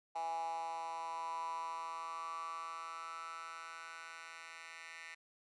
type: tone with high-pass filter sweep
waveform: 10% pulse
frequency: 164.81 Hz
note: E3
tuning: in tune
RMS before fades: -44 dBFS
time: 0.15-5.15 s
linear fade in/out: 10 ms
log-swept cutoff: 800 to 1800 Hz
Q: 8.9
effects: resampled to 22050 Hz